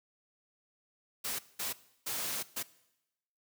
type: noise bursts at uneven times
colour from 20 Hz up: white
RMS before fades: -36 dBFS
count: 4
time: 1.24-1.39 / 1.59-1.73 / 2.06-2.43 / 2.56-2.63 s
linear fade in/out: 10 ms
effects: noise-tail reverb RT60 0.9 s tail -19 dB re dry + high-pass 100 Hz 12 dB/octave